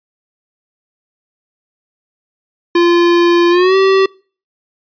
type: tone with pitch glide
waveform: square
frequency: 345.2 to 385.2 Hz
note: F4 to G4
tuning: -20 to -30 cents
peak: -8 dBFS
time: 2.75-4.06 s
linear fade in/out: 5 ms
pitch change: +190 cents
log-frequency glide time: 3.5-3.76 s
effects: noise-tail reverb RT60 0.4 s tail -25 dB re dry + resampled to 11025 Hz